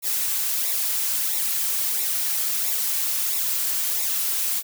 blue noise with flanger, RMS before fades -24 dBFS, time 0.02-4.63 s, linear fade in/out 50 ms, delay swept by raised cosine 0.64 to 4.14 ms, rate 1.5 Hz, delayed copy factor -0.65, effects none

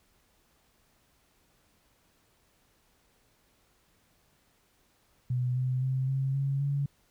sine tone with pitch steps, 125 / 128.07 / 131.21 / 134.44 / 137.74 / 141.12 Hz, B2 / C3 / C3 / C3 / C#3 / C#3, +21 / -37 / +5 / +47 / -11 / +31 cents, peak -26 dBFS, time 5.3-6.86 s, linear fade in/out 5 ms, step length 260 ms, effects pink hiss -68 dBFS RMS until 7.1 s

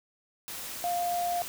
sine tone in noise, 702 Hz, F5, 9 cents sharp, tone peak -27 dBFS, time 0.84-1.42 s, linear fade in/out 0 ms, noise white, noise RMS -39 dBFS, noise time 0.48-1.48 s, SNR +9 dB, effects none

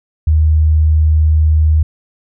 sine tone, 77.78 Hz, D#2, in tune, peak -7 dBFS, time 0.27-1.83 s, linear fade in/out 5 ms, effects none

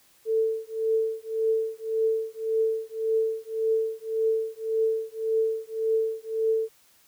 sine tone with tremolo, 444.4 Hz, A4, 17 cents sharp, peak -19 dBFS, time 0.25-6.69 s, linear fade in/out 50 ms, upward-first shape triangle, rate 1.8 Hz, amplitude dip 100%, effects white hiss -60 dBFS RMS until 7.07 s

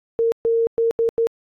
sine tone bursts at uneven times, 459.1 Hz, A#4, 26 cents flat, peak -15 dBFS, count 5, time 0.19-0.32 / 0.45-0.67 / 0.78-0.91 / 0.99-1.09 / 1.18-1.27 s, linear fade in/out 0 ms, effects AAC 64 kbps

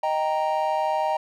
triangle chord, Eb major, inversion none, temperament equal, 622.3 / 784 / 932.3 Hz, Eb5 / G5 / Bb5, 0 / 0 / 0 cents, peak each -24 dBFS, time 0.03-1.17 s, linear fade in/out 5 ms, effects none

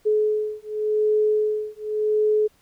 sine beating tone pair, 426.2 / 427.08 Hz, G#4 / G#4, +45 / +48 cents, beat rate 0.88 Hz, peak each -22 / -22 dBFS, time 0.05-2.48 s, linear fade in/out 20 ms, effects pink hiss -61 dBFS RMS until 2.61 s

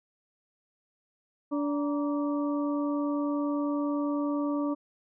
harmonic tone with a mistuned harmonic, 290 Hz, D4, 22 cents flat, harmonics 1 / 2 / 3 / 4, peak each -27 / -35 / -41 / -39 dBFS, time 1.51-4.75 s, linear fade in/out 20 ms, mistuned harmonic 3, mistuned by +130 cents, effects none

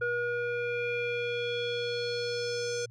square tone with low-pass filter sweep, 480 Hz, B4, 49 cents flat, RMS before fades -32 dBFS, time 0.01-2.86 s, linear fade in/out 10 ms, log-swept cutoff 1500 to 6400 Hz, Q 3.7, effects added 117 Hz sine -47 dBFS peak until 2.9 s

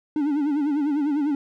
triangle tone with vibrato, 291.7 Hz, D4, 12 cents flat, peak -18 dBFS, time 0.16-1.35 s, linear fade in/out 2 ms, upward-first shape sine, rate 10 Hz, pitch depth 99 cents each way, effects none

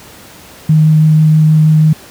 sine tone with vibrato, 155.56 Hz, D#3, in tune, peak -4 dBFS, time 0.69-1.93 s, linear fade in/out 5 ms, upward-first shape triangle, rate 6.2 Hz, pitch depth 9 cents each way, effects pink hiss -36 dBFS RMS until 2.1 s + high-pass 80 Hz 12 dB/octave

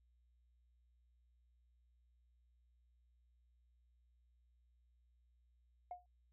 sine tone with exponential decay, 716 Hz, F5, 43 cents sharp, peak -40 dBFS, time 5.91-6.06 s, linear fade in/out 2 ms, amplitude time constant 32 ms, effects tanh soft clip ceiling -38 dBFS + added 60 Hz sine -70 dBFS peak until 6.32 s

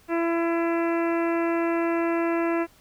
harmonic tone, 335.7 Hz, E4, 32 cents sharp, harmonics 1 / 2 / 3 / 4 / 5 / 6 / 7 / 8, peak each -23 / -29 / -33 / -35 / -37 / -39 / -40 / -41 dBFS, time 0.08-2.67 s, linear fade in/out 50 ms, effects pink hiss -57 dBFS RMS until 2.8 s

